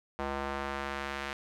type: tone with band-pass filter sweep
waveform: square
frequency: 69.4 Hz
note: C#2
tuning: 3 cents sharp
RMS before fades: -36 dBFS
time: 0.19-1.33 s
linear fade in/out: 0 ms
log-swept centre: 890 to 2000 Hz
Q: 0.95
effects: none